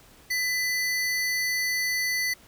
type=tone pair together; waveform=square; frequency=2000 / 4465 Hz; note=B6 / C#8; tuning=+21 / +12 cents; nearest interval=octave + major second; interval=1391 cents; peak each=-26 / -32 dBFS; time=0.3-2.34 s; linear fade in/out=10 ms; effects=pink hiss -54 dBFS RMS until 2.47 s